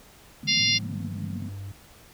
pink band-pass noise, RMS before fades -35 dBFS, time 0.43-1.49 s, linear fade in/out 5 ms, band 140 to 250 Hz, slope 96 dB/octave
harmonic tone, 698.5 Hz, F5, in tune, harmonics 3 / 4 / 5 / 6 / 7 / 8, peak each -27 / -27 / -27 / -27 / -27 / -27 dBFS, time 0.47-0.79 s, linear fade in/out 20 ms
triangle tone with pitch glide, 110 to 98.57 Hz, A2 to G2, 0 to +10 cents, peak -32 dBFS, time 0.59-1.72 s, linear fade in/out 5 ms, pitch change -190 cents, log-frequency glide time 0.71-1.08 s
effects pink hiss -52 dBFS RMS until 2.13 s

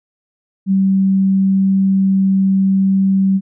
sine tone, 192.8 Hz, G3, 28 cents flat, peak -10 dBFS, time 0.66-3.41 s, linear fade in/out 50 ms, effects none

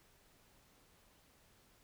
silence, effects pink hiss -68 dBFS RMS until 1.83 s

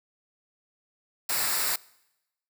white noise with comb filter, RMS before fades -27 dBFS, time 1.29-1.76 s, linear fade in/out 5 ms, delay 0.32 ms, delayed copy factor -0.6, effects noise-tail reverb RT60 0.9 s tail -23 dB re dry

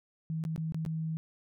sine tone with dropouts, 160 Hz, D#3, 49 cents sharp, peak -31 dBFS, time 0.3-1.17 s, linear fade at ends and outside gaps 0 ms, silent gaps 0.439-0.451 / 0.561-0.578 / 0.722-0.745 / 0.851-0.862 s, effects none

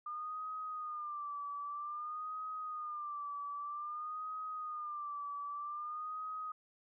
sine tone with vibrato, 1204 Hz, D6, 43 cents sharp, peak -39 dBFS, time 0.06-6.52 s, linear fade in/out 5 ms, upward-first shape sine, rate 0.52 Hz, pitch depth 79 cents each way, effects none

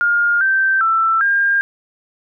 sine tone with pitch steps, 1415 / 1559 / 1332 / 1607 Hz, F6 / G6 / E6 / G6, +22 / -10 / +18 / +43 cents, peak -12 dBFS, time 0.01-1.61 s, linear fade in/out 0 ms, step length 400 ms, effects none

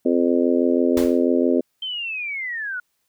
harmonic tone, 86.1 Hz, F2, 24 cents flat, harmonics 3 / 4 / 5 / 6 / 7, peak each -19 / -21 / -23 / -25 / -26 dBFS, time 0.05-1.61 s, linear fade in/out 10 ms
pink noise with exponential decay, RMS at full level -26 dBFS, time 0.97-1.26 s, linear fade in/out 2 ms, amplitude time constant 62 ms
sine linear sweep, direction down, 3136 to 1422 Hz, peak -25 dBFS, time 1.82-2.8 s, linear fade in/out 5 ms
effects white hiss -71 dBFS RMS until 3.08 s

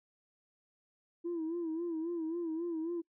sine tone with vibrato, 331.8 Hz, E4, 11 cents sharp, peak -32 dBFS, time 1.24-3.02 s, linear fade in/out 20 ms, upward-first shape sine, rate 3.7 Hz, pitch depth 85 cents each way, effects noise-tail reverb RT60 0.1 s tail -26 dB re dry + tanh soft clip ceiling -31 dBFS

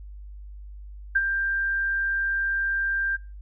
sine tone with ADSR envelope, 1585 Hz, G6, 19 cents sharp, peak -16 dBFS, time 1.15-3.17 s, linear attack 10 ms, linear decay 41 ms, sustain -7 dB, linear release 19 ms, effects noise-tail reverb RT60 0.3 s tail -21 dB re dry + added 50 Hz sine -38 dBFS peak until 3.41 s

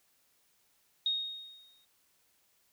sine tone with exponential decay, 3729 Hz, A#7, in tune, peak -26 dBFS, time 1.06-1.85 s, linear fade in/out 2 ms, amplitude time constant 170 ms, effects white hiss -71 dBFS RMS until 2.72 s

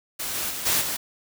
white noise with level steps, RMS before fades -30 / -28 / -32 / -22 / -28 dBFS, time 0.19-0.97 s, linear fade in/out 10 ms, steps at 0.34 / 0.49 / 0.65 / 0.8 s, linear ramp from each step 20 ms, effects none

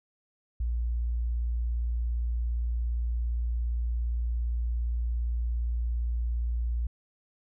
sine tone, 58.7 Hz, A#1, 13 cents sharp, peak -26 dBFS, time 0.6-6.87 s, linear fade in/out 5 ms, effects none

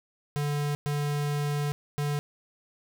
square tone bursts at uneven times, 145.9 Hz, D3, 11 cents flat, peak -27 dBFS, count 3, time 0.36-0.75 / 0.86-1.72 / 1.98-2.19 s, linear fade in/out 0 ms, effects none

